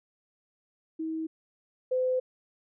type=tone pair in turn; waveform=sine; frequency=320 / 510.6 Hz; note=D#4 / C5; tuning=+49 / -42 cents; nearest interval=minor sixth; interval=809 cents; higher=second; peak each=-30 / -24 dBFS; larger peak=second; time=0.99-1.27 / 1.91-2.2 s; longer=second; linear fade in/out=10 ms; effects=none